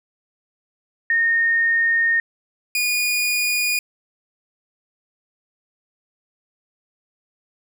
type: tone pair in turn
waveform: sine / sawtooth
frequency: 1840 / 2448 Hz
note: A#6 / D#7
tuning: -23 / -29 cents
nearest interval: perfect fourth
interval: 494 cents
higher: second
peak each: -15 dBFS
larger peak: neither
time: 1.1-2.2 / 2.75-3.79 s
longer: first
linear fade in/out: 2 ms
effects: none